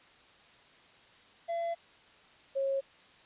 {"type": "tone pair in turn", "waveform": ["triangle", "sine"], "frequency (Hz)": [677, 544.4], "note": ["E5", "C#5"], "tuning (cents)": [46, -31], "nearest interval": "major third", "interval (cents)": 377, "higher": "first", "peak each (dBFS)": [-29, -28], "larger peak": "second", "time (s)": [[1.48, 1.75], [2.55, 2.81]], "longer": "first", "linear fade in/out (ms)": 20, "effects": ["white hiss -59 dBFS RMS until 3.25 s", "resampled to 8000 Hz"]}